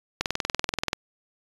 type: click train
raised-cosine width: 0.2 ms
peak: -7 dBFS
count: 16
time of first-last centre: 0.21-0.931 s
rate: 20.8 Hz
effects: resampled to 24000 Hz

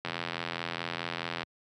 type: click train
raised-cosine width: 0.3 ms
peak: -16 dBFS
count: 118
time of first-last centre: 0.05-1.431 s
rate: 84.7 Hz
effects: high-pass 100 Hz 12 dB/octave

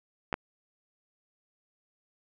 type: clicks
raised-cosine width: 0.5 ms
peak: -15 dBFS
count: 2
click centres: 0.328 / 0.341 s
effects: none

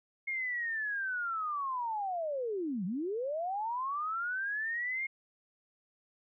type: linear two-way sweep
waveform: sine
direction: down then up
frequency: 2157 to 169.4 to 2157 Hz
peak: -32 dBFS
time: 0.27-5.07 s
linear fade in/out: 10 ms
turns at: 2.85 s
effects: none

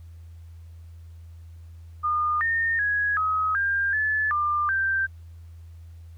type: tone with pitch steps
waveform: sine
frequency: 1217 / 1827 / 1665 / 1269 / 1599 / 1730 / 1196 / 1569 Hz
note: D#6 / A#6 / G#6 / D#6 / G6 / A6 / D6 / G6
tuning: -39 / -35 / +4 / +34 / +34 / -30 / +31 / +1 cents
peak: -21 dBFS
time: 2.03-5.07 s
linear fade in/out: 20 ms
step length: 380 ms
effects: added 83 Hz sine -41 dBFS peak until 6.17 s + pink hiss -65 dBFS RMS until 6.17 s

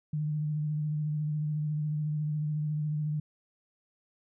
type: tone with vibrato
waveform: sine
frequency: 151.3 Hz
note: D#3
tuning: 48 cents flat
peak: -28 dBFS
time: 0.13-3.2 s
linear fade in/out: 5 ms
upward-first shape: triangle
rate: 14 Hz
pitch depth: 33 cents each way
effects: none

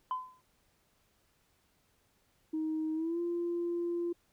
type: tone with exponential decay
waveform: sine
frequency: 1019 Hz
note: C6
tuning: 46 cents flat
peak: -27 dBFS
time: 0.11-0.41 s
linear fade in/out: 1 ms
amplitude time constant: 64 ms
type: tone with pitch glide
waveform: sine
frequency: 314.3 to 344.7 Hz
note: D#4 to F4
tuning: +18 to -23 cents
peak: -30 dBFS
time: 2.53-4.13 s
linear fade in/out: 10 ms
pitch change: +159 cents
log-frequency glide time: 2.94-3.2 s
effects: tanh soft clip ceiling -27 dBFS + pink hiss -72 dBFS RMS until 4.32 s

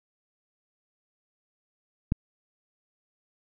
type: click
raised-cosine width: 5 ms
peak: -11 dBFS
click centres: 2.121 s
effects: none

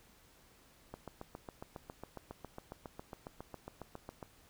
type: click train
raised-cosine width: 1 ms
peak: -30 dBFS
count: 25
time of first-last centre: 0.94-4.228 s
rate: 7.3 Hz
effects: pink hiss -64 dBFS RMS until 4.49 s

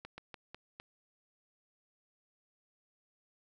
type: slowing click train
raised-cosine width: 0.3 ms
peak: -29 dBFS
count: 5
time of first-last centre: 0.05-0.8 s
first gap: 130 ms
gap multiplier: 1.25
effects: none

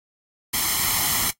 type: noise with comb filter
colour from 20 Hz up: white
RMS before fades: -22 dBFS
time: 0.53-1.31 s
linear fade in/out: 10 ms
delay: 0.95 ms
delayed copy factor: +0.7
effects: noise-tail reverb RT60 0.1 s tail -18 dB re dry + AAC 48 kbps

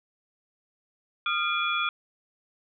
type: tone cluster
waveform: sine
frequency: 1224 / 1385 / 2401 / 3386 Hz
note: D#6 / F6 / D7 / G#7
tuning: -29 / -15 / +38 / +33 cents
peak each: -30 / -29 / -30 / -31 dBFS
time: 1.26-1.89 s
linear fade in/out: 2 ms
effects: none

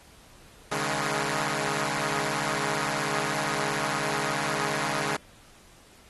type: chord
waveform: 5% pulse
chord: C# suspended second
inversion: none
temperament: equal with one note detuned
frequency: 138.59 / 155.56 / 208.9 Hz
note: C#3 / D#3 / G#3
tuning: 0 / 0 / +10 cents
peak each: -20 dBFS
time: 0.71-5.17 s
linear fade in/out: 10 ms
effects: pink hiss -54 dBFS RMS until 6.09 s + AAC 32 kbps

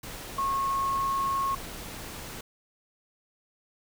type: tone in noise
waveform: sine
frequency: 1091 Hz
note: C#6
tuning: 28 cents flat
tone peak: -25 dBFS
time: 0.38-1.55 s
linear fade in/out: 5 ms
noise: pink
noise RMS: -40 dBFS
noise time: 0.03-2.41 s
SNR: +12 dB
effects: none

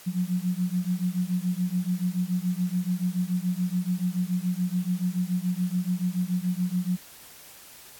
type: beating tone pair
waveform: sine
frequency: 177 / 184 Hz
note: F3 / F#3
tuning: +23 / -9 cents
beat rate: 7 Hz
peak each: -27 dBFS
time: 0.06-6.97 s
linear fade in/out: 20 ms
effects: white hiss -48 dBFS RMS until 7.99 s + AAC 64 kbps

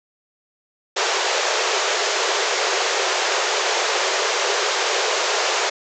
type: band-pass noise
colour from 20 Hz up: pink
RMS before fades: -21 dBFS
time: 0.96-5.7 s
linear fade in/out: 10 ms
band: 370 to 7300 Hz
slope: 96 dB/octave
effects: none

